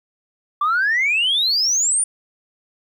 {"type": "exponential sweep", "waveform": "sine", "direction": "up", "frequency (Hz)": [1148, 9550], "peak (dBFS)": -14, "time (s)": [0.61, 2.04], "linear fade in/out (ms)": 5, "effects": ["tanh soft clip ceiling -12 dBFS", "9-bit"]}